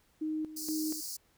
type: tone with tremolo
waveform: sine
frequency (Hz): 311.1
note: D#4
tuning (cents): 0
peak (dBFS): -31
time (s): 0.21-1.01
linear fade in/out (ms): 10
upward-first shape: square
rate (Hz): 2.1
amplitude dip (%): 75
type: high-pass noise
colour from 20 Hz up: pink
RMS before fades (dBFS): -40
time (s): 0.56-1.17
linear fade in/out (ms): 10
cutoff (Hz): 4400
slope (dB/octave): 96
effects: pink hiss -69 dBFS RMS until 1.37 s